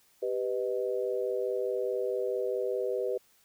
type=chord; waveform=sine; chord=G augmented; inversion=none; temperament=equal with one note detuned; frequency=392 / 496.7 / 622.3 Hz; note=G4 / B4 / D#5; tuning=0 / +10 / 0 cents; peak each=-32 / -31 / -37 dBFS; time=0.22-3.18 s; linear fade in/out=10 ms; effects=white hiss -65 dBFS RMS until 3.44 s